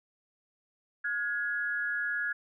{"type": "tone pair together", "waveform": "sine", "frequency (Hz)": [1436.8, 1675], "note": ["F6", "G#6"], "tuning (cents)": [49, 14], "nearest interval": "minor third", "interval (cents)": 265, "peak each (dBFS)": [-33, -31], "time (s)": [1.04, 2.33], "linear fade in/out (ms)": 10, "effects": []}